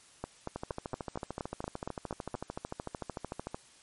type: two click trains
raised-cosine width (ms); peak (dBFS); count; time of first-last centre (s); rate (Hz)
1; -21 / -22; 10 / 41; 0.24-2.343 / 0.56-3.545; 4.28 / 13.4
effects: white hiss -59 dBFS RMS until 3.82 s + MP3 48 kbps